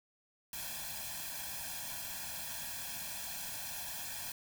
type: noise with comb filter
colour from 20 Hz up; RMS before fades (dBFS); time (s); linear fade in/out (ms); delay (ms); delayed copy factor
white; -42; 0.53-4.32; 2; 1.2; +0.95
effects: none